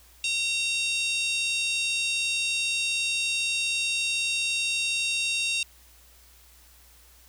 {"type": "harmonic tone with a mistuned harmonic", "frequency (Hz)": 928, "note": "A#5", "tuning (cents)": -8, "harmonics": [3, 4, 5, 6, 7, 8, 9, 10], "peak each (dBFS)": [-27, -30, -37, -36, -40, -40, -41, -38], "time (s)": [0.24, 5.63], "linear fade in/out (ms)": 2, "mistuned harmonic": 3, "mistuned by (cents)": -31, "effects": ["added 60 Hz sine -56 dBFS peak until 7.28 s", "white hiss -56 dBFS RMS until 7.28 s"]}